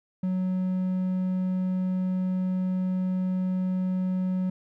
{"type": "tone", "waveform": "triangle", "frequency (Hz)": 185, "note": "F#3", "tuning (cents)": 0, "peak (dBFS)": -22, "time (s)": [0.23, 4.5], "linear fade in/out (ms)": 5, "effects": []}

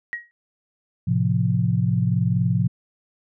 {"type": "tone with exponential decay", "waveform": "sine", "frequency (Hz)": 1897, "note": "A#6", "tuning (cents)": 30, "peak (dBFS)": -22, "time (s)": [0.13, 0.31], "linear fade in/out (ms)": 0, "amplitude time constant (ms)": 37}
{"type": "chord", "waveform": "sine", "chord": "F major", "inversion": "first", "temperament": "equal", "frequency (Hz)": [110, 130.81, 174.61], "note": ["A2", "C3", "F3"], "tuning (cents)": [0, 0, 0], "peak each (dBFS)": -22, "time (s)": [1.07, 2.68], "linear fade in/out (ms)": 10}
{"effects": []}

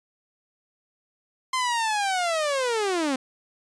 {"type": "linear sweep", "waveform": "sawtooth", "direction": "down", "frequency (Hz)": [1046.5, 253.2], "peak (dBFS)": -19, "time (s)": [1.53, 3.16], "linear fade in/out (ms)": 5, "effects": ["resampled to 22050 Hz"]}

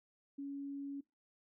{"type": "tone", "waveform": "sine", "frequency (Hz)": 279.8, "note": "C#4", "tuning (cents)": 16, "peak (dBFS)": -40, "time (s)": [0.38, 1.01], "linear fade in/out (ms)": 10, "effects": ["noise-tail reverb RT60 0.2 s tail -20 dB re dry"]}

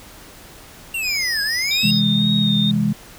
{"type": "linear two-way sweep", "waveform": "square", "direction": "down then up", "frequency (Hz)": [2791, 1617, 2791], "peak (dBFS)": -22, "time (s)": [0.94, 1.91], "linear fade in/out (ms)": 5, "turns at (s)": 1.42}
{"type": "tone", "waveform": "triangle", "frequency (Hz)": 5040, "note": "D#8", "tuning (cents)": 21, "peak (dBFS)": -21, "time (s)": [1.02, 2.02], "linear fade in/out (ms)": 50}
{"type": "tone with vibrato", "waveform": "sine", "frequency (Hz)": 3699, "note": "A#7", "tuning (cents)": -14, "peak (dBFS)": -19, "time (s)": [1.71, 2.71], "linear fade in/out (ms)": 2, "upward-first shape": "sine", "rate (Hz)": 2, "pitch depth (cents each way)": 29}
{"type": "chord", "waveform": "sine", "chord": "C augmented", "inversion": "none", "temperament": "equal", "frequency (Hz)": [130.81, 164.81, 207.7], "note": ["C3", "E3", "G#3"], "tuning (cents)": [0, 0, 0], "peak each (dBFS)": [-23, -22, -17], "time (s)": [1.83, 2.93], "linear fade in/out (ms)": 10}
{"effects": ["pink hiss -42 dBFS RMS until 3.18 s"]}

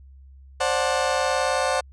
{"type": "chord", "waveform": "30% pulse", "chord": "D dominant seventh", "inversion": "third", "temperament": "just", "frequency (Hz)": [528.6, 587.3, 734.2, 881], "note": ["C5", "D5", "F#5", "A5"], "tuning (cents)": [18, 0, -14, 2], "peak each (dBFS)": [-22, -24, -23, -28], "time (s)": [0.6, 1.81], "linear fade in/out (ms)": 10, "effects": ["added 67 Hz sine -44 dBFS peak until 1.92 s", "resampled to 22050 Hz"]}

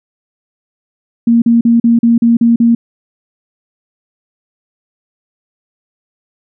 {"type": "tone bursts", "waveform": "sine", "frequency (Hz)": 233.1, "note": "A#3", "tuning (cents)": 0, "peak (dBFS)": -5, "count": 8, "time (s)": [1.27, 2.75], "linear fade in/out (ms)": 5, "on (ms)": 150, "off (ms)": 40, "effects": []}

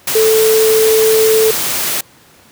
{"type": "tone in noise", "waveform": "sine", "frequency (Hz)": 440, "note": "A4", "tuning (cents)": 0, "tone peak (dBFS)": -8, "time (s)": [0.15, 1.51], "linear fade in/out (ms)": 5, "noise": "white", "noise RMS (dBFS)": -17, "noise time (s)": [0.07, 2.01], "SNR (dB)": 6, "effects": ["pink hiss -45 dBFS RMS until 2.51 s", "high-pass 100 Hz 12 dB/octave"]}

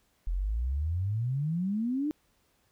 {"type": "exponential sweep", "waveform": "sine", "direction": "up", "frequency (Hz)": [41.2, 310.6], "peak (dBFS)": -27, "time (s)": [0.27, 2.11], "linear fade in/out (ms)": 0, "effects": ["pink hiss -70 dBFS RMS until 2.71 s"]}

